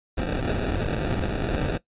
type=noise with sample-and-hold; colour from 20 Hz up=pink; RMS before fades=-26 dBFS; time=0.17-1.78 s; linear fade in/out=10 ms; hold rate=1050 Hz; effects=noise-tail reverb RT60 0.1 s tail -18 dB re dry + resampled to 8000 Hz